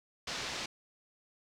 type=low-pass noise; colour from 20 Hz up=white; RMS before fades=-39 dBFS; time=0.27-0.66 s; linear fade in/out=5 ms; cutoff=5600 Hz; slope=24 dB/octave; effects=none